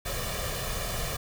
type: noise with comb filter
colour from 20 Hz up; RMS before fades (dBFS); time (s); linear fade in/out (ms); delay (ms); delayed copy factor
pink; -32; 0.05-1.17; 10; 1.7; +0.7
effects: none

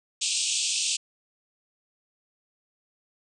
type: band-pass noise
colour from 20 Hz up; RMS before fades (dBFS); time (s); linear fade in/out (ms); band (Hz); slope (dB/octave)
white; -27; 0.21-0.97; 10; 2500 to 8700; 96
effects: none

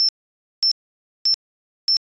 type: tone bursts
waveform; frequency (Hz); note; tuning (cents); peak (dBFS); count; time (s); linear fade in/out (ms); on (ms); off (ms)
sine; 5350; E8; +25; -13; 4; 0-1.968; 0; 87; 540
effects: tanh soft clip ceiling -10 dBFS + resampled to 16000 Hz

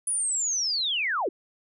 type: linear sweep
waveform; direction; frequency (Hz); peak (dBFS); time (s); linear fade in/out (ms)
sine; down; 9956 to 293.7; -24; 0.07-1.29; 5
effects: none

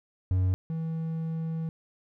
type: tone pair in turn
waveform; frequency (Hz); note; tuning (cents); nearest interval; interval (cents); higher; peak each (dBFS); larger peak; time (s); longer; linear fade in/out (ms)
triangle; 92.5 / 162.13; F#2 / E3; 0 / -28; minor seventh; 972; second; -20 / -27; first; 0.31-0.54 / 0.7-1.69; second; 0
effects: none

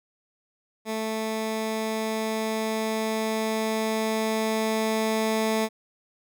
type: tone with level ramp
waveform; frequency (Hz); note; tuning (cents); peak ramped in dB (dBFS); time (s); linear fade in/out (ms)
15% pulse; 220; A3; 0; -21 to -16; 0.85-5.69; 50
effects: none

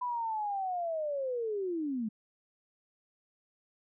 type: linear sweep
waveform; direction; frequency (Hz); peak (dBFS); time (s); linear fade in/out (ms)
sine; down; 1000 to 207.4; -31; 0.01-2.09; 10
effects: none

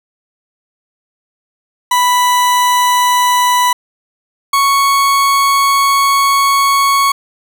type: tone pair in turn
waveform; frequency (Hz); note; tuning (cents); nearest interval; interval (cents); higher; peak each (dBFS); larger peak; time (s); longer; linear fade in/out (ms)
40% pulse; 987.8 / 1108.8; B5 / C#6; 0 / 0; major second; 200; second; -8; neither; 1.91-3.73 / 4.53-7.12; second; 5
effects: none

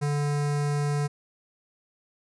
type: tone with notch filter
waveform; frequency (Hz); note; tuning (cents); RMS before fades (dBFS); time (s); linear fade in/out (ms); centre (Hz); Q
square; 145.5; D3; -16; -26; 0.01-1.08; 20; 3200; 1.6
effects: resampled to 24000 Hz

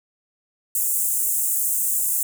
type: high-pass noise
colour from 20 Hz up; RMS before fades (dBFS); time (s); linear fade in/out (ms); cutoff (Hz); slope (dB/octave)
pink; -22; 0.75-2.23; 2; 7400; 48
effects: none

